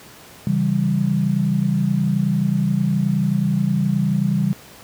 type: chord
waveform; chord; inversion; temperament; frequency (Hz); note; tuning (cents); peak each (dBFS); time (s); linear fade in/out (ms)
sine; C# diminished; none; equal with one note detuned; 137.08 / 164.81 / 196; C#3 / E3 / G3; -19 / 0 / 0; -21 / -21 / -19; 0.47-4.53; 0
effects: pink hiss -43 dBFS RMS until 4.83 s + high-pass 80 Hz 12 dB/octave